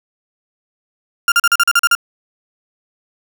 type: tone bursts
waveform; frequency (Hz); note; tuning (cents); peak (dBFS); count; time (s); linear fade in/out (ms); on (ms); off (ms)
35% pulse; 1396.9; F6; 0; -7; 9; 1.28-1.951; 2; 39; 40
effects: none